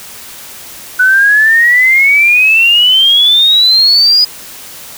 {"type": "exponential sweep", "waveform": "sine", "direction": "up", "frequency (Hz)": [1480, 4978], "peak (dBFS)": -4, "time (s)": [0.99, 4.25], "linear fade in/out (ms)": 10, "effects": ["white hiss -30 dBFS RMS until 4.97 s"]}